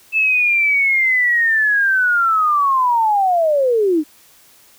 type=linear sweep; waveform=sine; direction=down; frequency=2637 to 288.2 Hz; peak=-12 dBFS; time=0.12-4.04 s; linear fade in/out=50 ms; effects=white hiss -49 dBFS RMS until 4.78 s